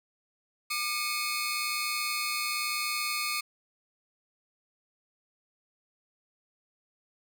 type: tone cluster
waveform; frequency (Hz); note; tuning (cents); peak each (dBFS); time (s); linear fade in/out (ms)
sawtooth; 1204 / 2197 / 2526 / 4313; D6 / C#7 / D#7 / C#8; +43 / -16 / +26 / -48; -31 / -32 / -32 / -32; 0.7-3.41; 10
effects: none